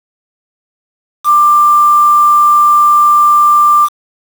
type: tone with quantisation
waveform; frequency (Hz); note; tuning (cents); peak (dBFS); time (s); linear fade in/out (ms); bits
sine; 1186; D6; +17; -4; 1.24-3.89; 50; 4
effects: none